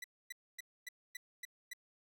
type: tone bursts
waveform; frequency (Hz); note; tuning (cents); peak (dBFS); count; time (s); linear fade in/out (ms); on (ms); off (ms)
sawtooth; 1975.5; B6; 0; -39; 7; 0.02-1.734; 5; 22; 260
effects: none